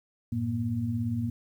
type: tone cluster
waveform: sine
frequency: 95.5 / 112.8 / 236.5 Hz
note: G2 / A2 / A#3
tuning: -45 / +44 / +25 cents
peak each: -36 / -30 / -30 dBFS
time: 0.32-1.3 s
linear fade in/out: 5 ms
effects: 10-bit